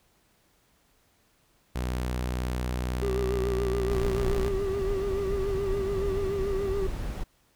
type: tone with pitch glide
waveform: sawtooth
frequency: 62 to 60.23 Hz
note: B1 to B1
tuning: +7 to -43 cents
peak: -24 dBFS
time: 1.75-4.49 s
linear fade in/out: 10 ms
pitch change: -50 cents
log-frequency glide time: 3.14-3.79 s
type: tone with vibrato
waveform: triangle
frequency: 392 Hz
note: G4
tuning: in tune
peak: -25 dBFS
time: 3.02-6.87 s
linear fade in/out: 5 ms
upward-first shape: sine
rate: 7 Hz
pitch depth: 51 cents each way
type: noise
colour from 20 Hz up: brown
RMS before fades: -32 dBFS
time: 3.9-7.24 s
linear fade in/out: 10 ms
effects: pink hiss -66 dBFS RMS until 7.55 s